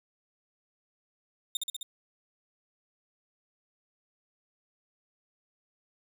sawtooth tone with echo, 3639 Hz, A#7, 42 cents flat, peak -25 dBFS, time 1.55-1.57 s, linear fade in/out 2 ms, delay 65 ms, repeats 4, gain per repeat -2 dB, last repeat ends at 1.83 s, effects none

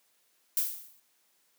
violet noise with exponential decay, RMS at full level -25 dBFS, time 0.57-1 s, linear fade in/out 1 ms, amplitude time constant 93 ms, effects white hiss -70 dBFS RMS until 1.58 s + high-pass 200 Hz 12 dB/octave

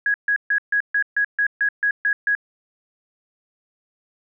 sine tone bursts, 1661.2 Hz, G#6, in tune, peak -16 dBFS, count 11, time 0.06-2.351 s, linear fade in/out 2 ms, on 81 ms, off 140 ms, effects none

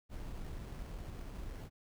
brown noise with sample-and-hold, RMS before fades -44 dBFS, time 0.09-1.7 s, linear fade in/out 50 ms, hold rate 3675 Hz, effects none

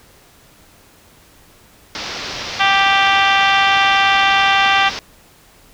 white low-pass noise, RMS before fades -27 dBFS, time 1.95-4.99 s, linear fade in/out 0 ms, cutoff 5600 Hz, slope 48 dB/octave
harmonic tone, 392.4 Hz, G4, 2 cents sharp, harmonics 2 / 3 / 4 / 5 / 6 / 7 / 8 / 9, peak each -16 / -18 / -19 / -20 / -21 / -21 / -22 / -23 dBFS, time 2.59-4.9 s, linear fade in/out 20 ms
effects pink hiss -48 dBFS RMS until 5.73 s

